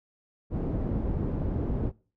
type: low-pass noise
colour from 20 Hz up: pink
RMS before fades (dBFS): -29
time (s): 0.5-1.92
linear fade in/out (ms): 50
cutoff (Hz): 380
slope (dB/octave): 12
effects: noise-tail reverb RT60 0.4 s tail -23 dB re dry